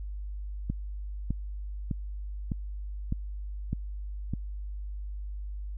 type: click train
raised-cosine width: 5 ms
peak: -17 dBFS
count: 7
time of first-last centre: 0.7-4.336 s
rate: 1.65 Hz
effects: added 50 Hz sine -34 dBFS peak until 5.77 s